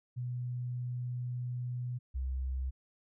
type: tone pair in turn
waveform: sine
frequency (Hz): 123.47 / 65.05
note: B2 / C2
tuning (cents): 0 / -9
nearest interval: major seventh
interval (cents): 1109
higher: first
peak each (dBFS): -34 / -32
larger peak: second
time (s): 0.16-1.99 / 2.14-2.71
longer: first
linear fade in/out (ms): 20
effects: none